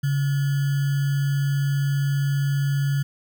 sine tone with sample-and-hold, 140 Hz, C#3, 18 cents sharp, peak -19 dBFS, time 0.03-3.03 s, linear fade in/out 10 ms, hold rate 1575 Hz, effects none

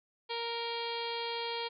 harmonic tone, 466.2 Hz, A#4, in tune, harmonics 1 / 2 / 3 / 4 / 5 / 6 / 7 / 8 / 9 / 10, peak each -39 / -39 / -50 / -49 / -44 / -48 / -42 / -49 / -44 / -49 dBFS, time 0.29-1.69 s, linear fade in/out 20 ms, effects none

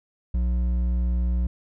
triangle tone with hard clipping, 60.5 Hz, B1, 35 cents flat, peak -22 dBFS, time 0.34-1.47 s, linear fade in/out 5 ms, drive 10 dB, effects none

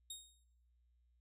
20% pulse tone with exponential decay, 3729 Hz, A#7, in tune, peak -37 dBFS, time 0.1-0.44 s, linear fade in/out 5 ms, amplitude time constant 72 ms, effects noise-tail reverb RT60 0.9 s tail -23 dB re dry + added 60 Hz sine -70 dBFS peak until 1.2 s

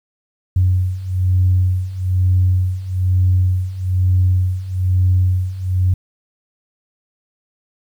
sine beating tone pair, 91.2 / 92.3 Hz, F#2 / F#2, -24 / -4 cents, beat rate 1.1 Hz, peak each -17 / -14 dBFS, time 0.56-5.94 s, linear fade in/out 5 ms, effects tanh soft clip ceiling -5 dBFS + 8-bit

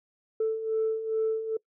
sine beating tone pair, 440 / 442.4 Hz, A4 / A4, 0 / +9 cents, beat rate 2.4 Hz, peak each -31 / -25 dBFS, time 0.4-1.57 s, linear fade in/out 5 ms, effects noise-tail reverb RT60 0.1 s tail -24 dB re dry + tanh soft clip ceiling -20 dBFS

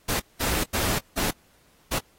pink noise bursts at uneven times, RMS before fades -26 dBFS, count 5, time 0.08-0.2 / 0.4-0.64 / 0.73-0.99 / 1.17-1.31 / 1.91-1.99 s, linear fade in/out 10 ms, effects pink hiss -61 dBFS RMS until 2.18 s + AAC 48 kbps

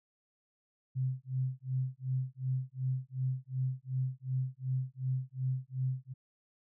sine tone with tremolo, 130 Hz, C3, 11 cents flat, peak -28 dBFS, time 0.95-6.14 s, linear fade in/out 20 ms, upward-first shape sine, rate 2.7 Hz, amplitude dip 100%, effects none

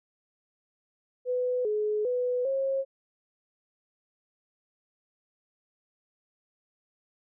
sine tone with pitch steps, 499 / 423.6 / 496.1 / 540 Hz, B4 / G#4 / B4 / C#5, +18 / +34 / +8 / -45 cents, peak -25 dBFS, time 1.25-2.85 s, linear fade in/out 50 ms, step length 400 ms, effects none

